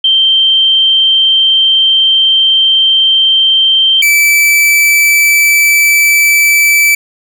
sine / 45% pulse tone pair in turn, 3136 / 2315 Hz, G7 / D7, 0 / -25 cents, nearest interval perfect fourth, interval 525 cents, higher first, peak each -5 dBFS, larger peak neither, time 0.04-4.02 / 4.02-6.95 s, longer first, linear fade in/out 5 ms, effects none

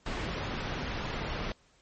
pink low-pass noise, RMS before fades -35 dBFS, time 0.06-1.52 s, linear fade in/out 2 ms, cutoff 3500 Hz, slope 12 dB/octave, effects pink hiss -65 dBFS RMS until 1.81 s + MP3 32 kbps

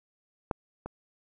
clicks, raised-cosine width 1 ms, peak -14 / -23 dBFS, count 2, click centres 0.512 / 0.86 s, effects none

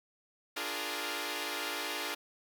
5% pulse chord, Bb dominant seventh, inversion first, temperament equal, 293.7 / 349.2 / 415.3 / 466.2 Hz, D4 / F4 / Ab4 / Bb4, 0 / 0 / 0 / 0 cents, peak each -29 dBFS, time 0.56-2.15 s, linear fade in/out 10 ms, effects none

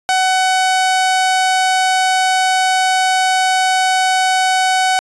sawtooth tone, 750 Hz, F#5, 23 cents sharp, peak -8 dBFS, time 0.09-4.99 s, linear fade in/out 0 ms, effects resampled to 22050 Hz

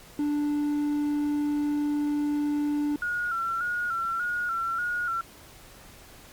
triangle tone, 293.7 Hz, D4, in tune, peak -22 dBFS, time 0.19-2.96 s, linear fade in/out 2 ms
sine tone with vibrato, 1396.9 Hz, F6, in tune, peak -26 dBFS, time 3.02-5.21 s, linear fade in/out 2 ms, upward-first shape square, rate 1.7 Hz, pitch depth 53 cents each way
effects pink hiss -50 dBFS RMS until 6.32 s + Opus 48 kbps

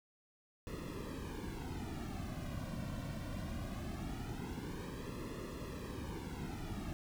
brown noise with flanger, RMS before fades -43 dBFS, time 0.67-6.93 s, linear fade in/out 0 ms, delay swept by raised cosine 1.3 to 2.4 ms, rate 0.21 Hz, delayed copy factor -0.85, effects none

